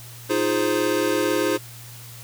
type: chord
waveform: square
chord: F minor seventh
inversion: third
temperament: equal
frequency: 311.1 / 349.2 / 415.3 / 523.3 Hz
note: Eb4 / F4 / Ab4 / C5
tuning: 0 / 0 / 0 / 0 cents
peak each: -26 dBFS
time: 0.29-1.58 s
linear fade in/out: 20 ms
effects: added 118 Hz sine -41 dBFS peak until 2.23 s + white hiss -43 dBFS RMS until 2.23 s